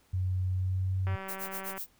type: tone with pitch glide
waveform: sine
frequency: 92.5 to 94.39 Hz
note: F#2 to F#2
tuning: 0 to +35 cents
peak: -27 dBFS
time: 0.13-1.16 s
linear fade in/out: 10 ms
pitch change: +35 cents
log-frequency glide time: 0.52-0.98 s
type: click train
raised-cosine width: 0.5 ms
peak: -26 dBFS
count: 137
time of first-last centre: 1.07-1.778 s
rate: 192 Hz
type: noise with tremolo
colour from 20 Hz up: violet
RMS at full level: -37 dBFS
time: 1.28-1.89 s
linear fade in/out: 10 ms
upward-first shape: sine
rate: 8 Hz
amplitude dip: 100%
effects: pink hiss -66 dBFS RMS until 1.99 s